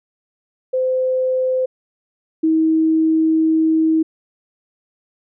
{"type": "tone pair in turn", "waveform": "sine", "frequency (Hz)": [515, 319.2], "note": ["C5", "D#4"], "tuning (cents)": [-28, 44], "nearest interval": "minor sixth", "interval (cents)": 828, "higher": "first", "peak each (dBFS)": [-15, -12], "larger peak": "second", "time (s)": [[0.73, 1.66], [2.43, 4.03]], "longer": "second", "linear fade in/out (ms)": 10, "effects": []}